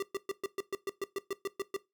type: tone bursts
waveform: square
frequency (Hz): 392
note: G4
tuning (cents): 0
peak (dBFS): -32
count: 13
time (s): 0-1.765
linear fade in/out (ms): 2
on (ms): 25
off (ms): 120
effects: noise-tail reverb RT60 0.2 s tail -18 dB re dry